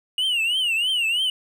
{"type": "tone with vibrato", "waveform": "triangle", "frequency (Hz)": 2868, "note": "F7", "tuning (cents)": 45, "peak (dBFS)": -18, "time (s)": [0.18, 1.3], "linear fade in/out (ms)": 2, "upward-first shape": "triangle", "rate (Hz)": 3.1, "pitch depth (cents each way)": 180, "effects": []}